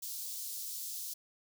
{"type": "high-pass noise", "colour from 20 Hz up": "white", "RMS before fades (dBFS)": -41, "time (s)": [0.02, 1.14], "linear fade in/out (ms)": 10, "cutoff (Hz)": 4200, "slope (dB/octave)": 24, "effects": []}